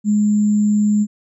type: tone with sample-and-hold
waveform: sine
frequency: 209.3 Hz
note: G#3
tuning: 14 cents sharp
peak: -12 dBFS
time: 0.04-1.07 s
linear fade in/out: 50 ms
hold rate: 7350 Hz
effects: resampled to 24000 Hz